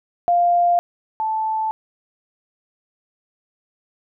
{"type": "tone pair in turn", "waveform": "sine", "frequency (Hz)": [698.5, 876.4], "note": ["F5", "A5"], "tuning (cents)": [0, -7], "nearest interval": "major third", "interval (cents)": 393, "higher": "second", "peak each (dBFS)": [-13, -19], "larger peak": "first", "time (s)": [[0.28, 0.79], [1.2, 1.71]], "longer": "neither", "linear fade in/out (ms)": 0, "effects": []}